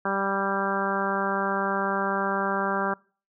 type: harmonic tone with a mistuned harmonic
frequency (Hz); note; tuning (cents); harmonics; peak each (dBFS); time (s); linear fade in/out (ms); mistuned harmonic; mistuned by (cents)
196; G3; 0; 1 / 2 / 3 / 4 / 5 / 6 / 7 / 8; -32 / -32 / -32 / -32 / -32 / -32 / -32 / -32; 0.05-2.94; 5; 8; +16
effects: noise-tail reverb RT60 0.4 s tail -25 dB re dry